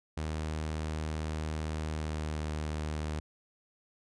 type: tone with pitch glide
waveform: sawtooth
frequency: 77.78 to 76.66 Hz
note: D#2 to D#2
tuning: 0 to -25 cents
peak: -29 dBFS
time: 0.17-3.2 s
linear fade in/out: 5 ms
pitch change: -25 cents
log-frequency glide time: 1.86-2.42 s
effects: resampled to 22050 Hz